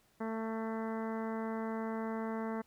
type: harmonic tone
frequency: 222.9 Hz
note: A3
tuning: 23 cents sharp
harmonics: 1 / 2 / 3 / 4 / 5 / 6 / 7 / 8 / 9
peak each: -37 / -41 / -45 / -45 / -48 / -51 / -53 / -55 / -55 dBFS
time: 0.2-2.62 s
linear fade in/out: 10 ms
effects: pink hiss -70 dBFS RMS until 2.66 s